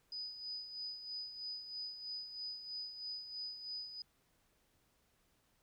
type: tone with tremolo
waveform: sine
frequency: 4978 Hz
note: D#8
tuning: in tune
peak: -40 dBFS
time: 0.12-4.02 s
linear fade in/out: 2 ms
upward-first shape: sine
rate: 3.1 Hz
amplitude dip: 60%
effects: pink hiss -75 dBFS RMS until 5.62 s